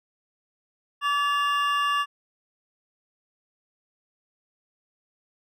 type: tone cluster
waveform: triangle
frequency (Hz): 1153 / 1714 / 2800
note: D6 / A6 / F7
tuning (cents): -32 / -46 / +4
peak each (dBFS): -21 / -28 / -28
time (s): 1.01-2.06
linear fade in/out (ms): 50
effects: none